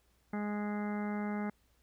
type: harmonic tone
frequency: 207.7 Hz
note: G#3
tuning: in tune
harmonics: 1 / 2 / 3 / 4 / 5 / 6 / 7 / 8 / 9 / 10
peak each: -34 / -44 / -47 / -44 / -55 / -49 / -51 / -53 / -58 / -50 dBFS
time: 0.33-1.5 s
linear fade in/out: 5 ms
effects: added 60 Hz sine -70 dBFS peak until 1.82 s + pink hiss -73 dBFS RMS until 1.82 s